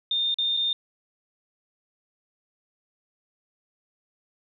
sine tone with dropouts, 3631 Hz, A#7, 46 cents flat, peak -22 dBFS, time 0.11-0.73 s, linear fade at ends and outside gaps 2 ms, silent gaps 0.343-0.385 / 0.568-0.572 s, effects none

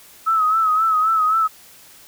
sine tone with vibrato, 1289 Hz, E6, 39 cents flat, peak -14 dBFS, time 0.26-1.48 s, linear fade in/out 20 ms, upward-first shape sine, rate 3.8 Hz, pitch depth 57 cents each way, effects white hiss -46 dBFS RMS until 2.07 s

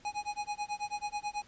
square tone with tremolo, 830.6 Hz, G#5, in tune, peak -32 dBFS, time 0.05-1.42 s, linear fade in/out 0 ms, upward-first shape sine, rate 9.2 Hz, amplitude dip 100%, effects pink hiss -60 dBFS RMS until 1.47 s + resampled to 16000 Hz

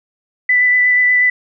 sine tone with vibrato, 1988 Hz, B6, 11 cents sharp, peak -9 dBFS, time 0.49-1.3 s, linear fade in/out 5 ms, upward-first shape sine, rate 8.3 Hz, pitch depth 12 cents each way, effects none

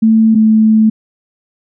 sine tone pair in turn, 221.8 / 218.6 Hz, A3 / A3, +14 / -11 cents, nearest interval unison, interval 25 cents, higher first, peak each -5 dBFS, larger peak neither, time 0.02-0.35 / 0.35-0.9 s, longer second, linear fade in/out 10 ms, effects none

